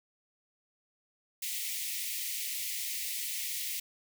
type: high-pass noise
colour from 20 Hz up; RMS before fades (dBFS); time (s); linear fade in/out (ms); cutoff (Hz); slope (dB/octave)
white; -36; 1.42-3.8; 5; 1900; 96
effects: none